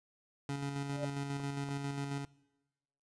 25% pulse tone with tremolo, 140.4 Hz, C#3, 22 cents sharp, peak -31 dBFS, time 0.49-2.25 s, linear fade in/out 2 ms, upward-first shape square, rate 7.4 Hz, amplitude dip 35%
sine tone with exponential growth, 587.3 Hz, D5, in tune, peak -32 dBFS, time 0.85-1.05 s, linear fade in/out 5 ms, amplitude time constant 42 ms
clicks, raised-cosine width 1 ms, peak -34 / -34 dBFS, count 2, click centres 1.4 / 1.688 s
effects noise-tail reverb RT60 1.0 s tail -22 dB re dry + resampled to 22050 Hz

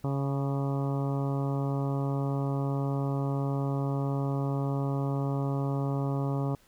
harmonic tone with a mistuned harmonic, 138.59 Hz, C#3, in tune, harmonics 1 / 2 / 3 / 4 / 5 / 6 / 7 / 8 / 9, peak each -28 / -34 / -38 / -40 / -42 / -44 / -45 / -46 / -47 dBFS, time 0.04-6.55 s, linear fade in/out 2 ms, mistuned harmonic 9, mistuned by -30 cents, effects pink hiss -62 dBFS RMS until 6.67 s

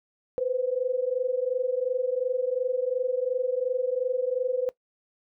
sine tone pair together, 493.9 / 516.7 Hz, B4 / C5, 0 / -22 cents, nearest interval minor second, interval 78 cents, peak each -27 dBFS, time 0.38-4.69 s, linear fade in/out 0 ms, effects noise-tail reverb RT60 0.1 s tail -19 dB re dry

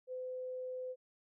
sine tone, 509 Hz, C5, 48 cents flat, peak -39 dBFS, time 0.07-0.96 s, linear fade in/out 50 ms, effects none

